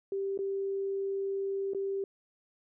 sine tone with dropouts, 392 Hz, G4, in tune, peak -30 dBFS, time 0.12-2.04 s, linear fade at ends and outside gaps 2 ms, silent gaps 0.376-0.389 / 1.735-1.747 s, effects none

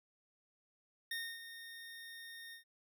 25% pulse tone with ADSR envelope, 1841 Hz, A#6, 22 cents flat, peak -34 dBFS, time 1.11-2.64 s, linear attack 4 ms, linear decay 270 ms, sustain -11 dB, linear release 110 ms, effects none

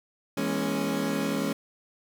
30% pulse chord, A# half-diminished seventh, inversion second, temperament equal with one note detuned, 164.81 / 207.7 / 239.2 / 277.2 Hz, E3 / G#3 / A#3 / C#4, 0 / 0 / +45 / 0 cents, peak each -32 / -28 / -32 / -27 dBFS, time 0.37-1.53 s, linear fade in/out 5 ms, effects none

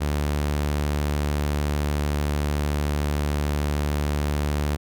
sawtooth tone, 73.42 Hz, D2, in tune, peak -18 dBFS, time 0-4.77 s, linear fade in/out 20 ms, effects none

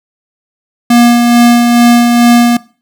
square tone with tremolo, 238.4 Hz, A#3, 39 cents sharp, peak -3 dBFS, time 0.9-2.57 s, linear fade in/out 5 ms, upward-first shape sine, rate 2.3 Hz, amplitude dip 35%, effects noise-tail reverb RT60 0.4 s tail -21 dB re dry

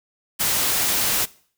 white noise, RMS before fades -21 dBFS, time 0.39-1.26 s, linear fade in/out 20 ms, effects noise-tail reverb RT60 0.5 s tail -21 dB re dry

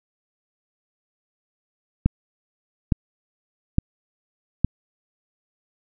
click train, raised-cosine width 5 ms, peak -4 dBFS, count 4, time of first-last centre 2.06-4.646 s, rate 1.16 Hz, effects none

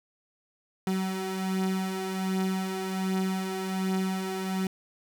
35% pulse beating tone pair, 188.1 / 189.4 Hz, F#3 / F#3, +29 / +41 cents, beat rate 1.3 Hz, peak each -32 / -27 dBFS, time 0.87-4.67 s, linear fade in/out 2 ms, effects none

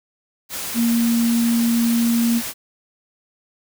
sine tone in noise, 233.1 Hz, A#3, in tune, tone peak -15 dBFS, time 0.74-2.42 s, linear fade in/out 50 ms, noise white, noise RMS -28 dBFS, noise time 0.49-2.54 s, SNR +10 dB, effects none

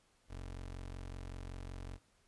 25% pulse tone, 45.31 Hz, F#1, 36 cents flat, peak -40 dBFS, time 0.28-1.99 s, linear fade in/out 50 ms, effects pink hiss -72 dBFS RMS until 2.27 s + resampled to 24000 Hz

